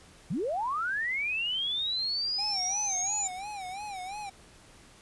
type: linear sweep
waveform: sine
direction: up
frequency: 124.9 to 7130 Hz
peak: -28 dBFS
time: 0.3-3.28 s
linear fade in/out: 10 ms
type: tone with vibrato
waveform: square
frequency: 785 Hz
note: G5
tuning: 2 cents sharp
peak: -37 dBFS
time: 2.38-4.3 s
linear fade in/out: 10 ms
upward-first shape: sine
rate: 2.9 Hz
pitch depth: 130 cents each way
effects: pink hiss -55 dBFS RMS until 5.01 s + resampled to 24000 Hz